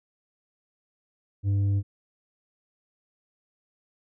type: tone with tanh clipping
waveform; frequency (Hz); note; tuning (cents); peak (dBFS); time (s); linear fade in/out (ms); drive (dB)
sine; 99.6; G2; +28; -22; 1.43-1.83; 50; 5
effects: none